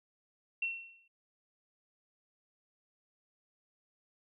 sine tone with exponential decay, 2716 Hz, F7, 49 cents flat, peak -29 dBFS, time 0.62-1.08 s, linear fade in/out 5 ms, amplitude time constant 100 ms, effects none

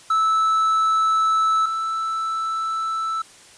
triangle tone pair in turn, 1310 / 1320.6 Hz, E6 / E6, -11 / +3 cents, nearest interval unison, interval 14 cents, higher second, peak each -14 / -20 dBFS, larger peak first, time 0.1-1.66 / 1.66-3.22 s, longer neither, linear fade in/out 5 ms, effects white hiss -47 dBFS RMS until 3.57 s + resampled to 22050 Hz

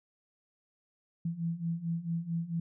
sine beating tone pair, 164.81 / 169.31 Hz, E3 / E3, 0 / +47 cents, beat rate 4.5 Hz, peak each -36 / -33 dBFS, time 1.25-2.6 s, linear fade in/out 5 ms, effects none

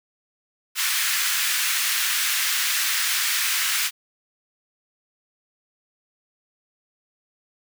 pink high-pass noise, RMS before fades -23 dBFS, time 0.75-3.91 s, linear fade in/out 50 ms, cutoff 1500 Hz, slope 24 dB/octave, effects none

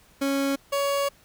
30% pulse tone pair in turn, 275.9 / 561.1 Hz, C#4 / C#5, -8 / +21 cents, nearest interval octave, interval 1229 cents, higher second, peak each -20 dBFS, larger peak neither, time 0.21-0.56 / 0.72-1.09 s, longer second, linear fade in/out 10 ms, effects pink hiss -57 dBFS RMS until 1.24 s

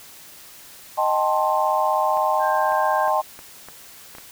sine chord, A half-diminished seventh, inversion second, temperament equal with one note detuned, 622.3 / 784 / 880 / 1055 Hz, Eb5 / G5 / A5 / C6, 0 / 0 / 0 / +14 cents, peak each -23 dBFS, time 0.97-3.22 s, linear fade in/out 20 ms
clicks, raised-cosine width 0.5 ms, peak -24 dBFS, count 7, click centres 2.172 / 2.722 / 3.079 / 3.391 / 3.686 / 4.151 / 4.184 s
sine tone, 1587 Hz, G6, 21 cents sharp, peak -29 dBFS, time 2.39-3.11 s, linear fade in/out 50 ms
effects white hiss -44 dBFS RMS until 4.31 s

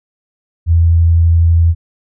sine tone with vibrato, 83.6 Hz, E2, 25 cents sharp, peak -6 dBFS, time 0.66-1.75 s, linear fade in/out 50 ms, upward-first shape triangle, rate 12 Hz, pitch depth 11 cents each way, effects none

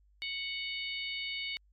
harmonic tone, 740 Hz, F#5, in tune, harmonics 3 / 4 / 5 / 6, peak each -38 / -40 / -42 / -44 dBFS, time 0.22-1.57 s, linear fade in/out 0 ms, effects added 50 Hz sine -62 dBFS peak until 1.72 s + MP3 96 kbps

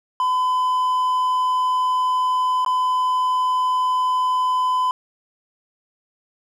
triangle tone with dropouts, 1011 Hz, B5, 40 cents sharp, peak -15 dBFS, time 0.2-4.91 s, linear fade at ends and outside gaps 1 ms, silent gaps 2.648-2.662 s, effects none

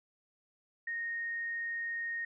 sine tone, 1857 Hz, A#6, 7 cents flat, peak -34 dBFS, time 0.87-2.25 s, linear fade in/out 5 ms, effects none

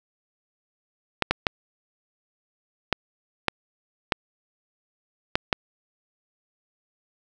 clicks, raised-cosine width 0.3 ms, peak -3 dBFS, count 8, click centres 1.223 / 1.31 / 1.468 / 2.927 / 3.483 / 4.122 / 5.355 / 5.528 s, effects none

